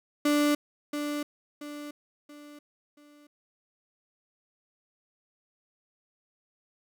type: tone with echo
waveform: 35% pulse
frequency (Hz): 293.7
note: D4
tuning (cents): 0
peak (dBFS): -20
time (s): 0.25-0.55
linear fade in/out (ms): 5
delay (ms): 680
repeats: 4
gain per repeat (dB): -8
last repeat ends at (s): 3.27
effects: none